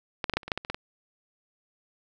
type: clicks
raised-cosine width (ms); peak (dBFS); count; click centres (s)
0.3; -12 / -10 / -12 / -8 / -30 / -21 / -9 / -14 / -23 / -14 / -17; 11; 0.242 / 0.297 / 0.337 / 0.37 / 0.432 / 0.48 / 0.518 / 0.576 / 0.649 / 0.7 / 0.745
effects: none